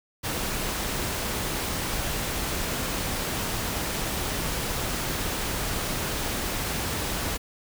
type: noise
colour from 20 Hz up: pink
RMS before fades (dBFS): -29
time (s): 0.23-7.38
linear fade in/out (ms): 20
effects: none